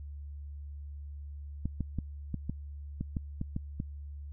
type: clicks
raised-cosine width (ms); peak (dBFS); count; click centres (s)
5; -20; 10; 1.656 / 1.807 / 1.987 / 2.343 / 2.496 / 3.01 / 3.168 / 3.414 / 3.564 / 3.801
effects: added 72 Hz sine -40 dBFS peak until 4.32 s